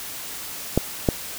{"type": "clicks", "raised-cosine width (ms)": 2, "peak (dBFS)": -3, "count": 2, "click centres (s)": [0.776, 1.088], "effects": ["white hiss -34 dBFS RMS until 1.38 s"]}